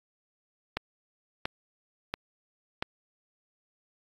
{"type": "click train", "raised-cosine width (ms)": 0.3, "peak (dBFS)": -13, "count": 4, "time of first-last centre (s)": [0.77, 2.825], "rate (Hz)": 1.46, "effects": ["AAC 32 kbps"]}